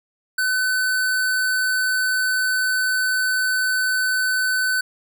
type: tone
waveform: square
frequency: 1512 Hz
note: F#6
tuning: 37 cents sharp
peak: -19 dBFS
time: 0.38-4.81 s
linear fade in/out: 5 ms
effects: none